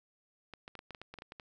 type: clicks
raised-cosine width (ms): 0.3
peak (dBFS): -30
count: 12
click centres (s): 0.537 / 0.679 / 0.753 / 0.791 / 0.907 / 0.948 / 1.016 / 1.14 / 1.187 / 1.221 / 1.321 / 1.398
effects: none